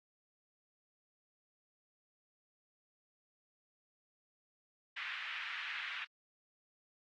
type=band-pass noise; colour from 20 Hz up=pink; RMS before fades=-43 dBFS; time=4.96-6.05 s; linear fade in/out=10 ms; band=1600 to 2800 Hz; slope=24 dB/octave; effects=AAC 32 kbps